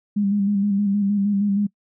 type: tone with vibrato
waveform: sine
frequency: 201.7 Hz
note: G3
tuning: 50 cents sharp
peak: -17 dBFS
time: 0.16-1.67 s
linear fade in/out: 10 ms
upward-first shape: square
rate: 6.4 Hz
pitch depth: 36 cents each way
effects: noise-tail reverb RT60 0.1 s tail -24 dB re dry